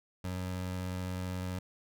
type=tone; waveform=25% pulse; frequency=91.6 Hz; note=F#2; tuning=17 cents flat; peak=-31 dBFS; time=0.24-1.59 s; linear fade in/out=5 ms; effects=none